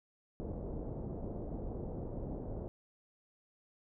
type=low-pass noise; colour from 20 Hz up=pink; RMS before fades=-41 dBFS; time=0.4-2.68 s; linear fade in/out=0 ms; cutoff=620 Hz; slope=24 dB/octave; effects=none